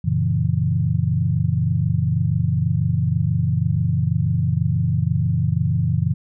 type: chord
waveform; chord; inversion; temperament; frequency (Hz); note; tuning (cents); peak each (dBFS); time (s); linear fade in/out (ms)
sine; F# dominant seventh; none; equal; 92.5 / 116.54 / 138.59 / 164.81; F#2 / A#2 / C#3 / E3; 0 / 0 / 0 / 0; -23 / -22 / -22 / -22; 0.04-6.14; 10
effects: none